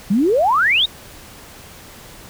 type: exponential sweep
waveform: sine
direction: up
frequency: 182.4 to 3900 Hz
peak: -12 dBFS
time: 0.1-0.86 s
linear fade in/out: 10 ms
effects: pink hiss -40 dBFS RMS until 2.29 s